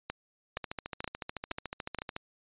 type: two click trains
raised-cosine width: 0.3 ms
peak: -18 / -20 dBFS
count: 5 / 23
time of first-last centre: 0.1-1.987 / 0.57-2.164 s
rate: 2.12 / 13.8 Hz
effects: resampled to 8000 Hz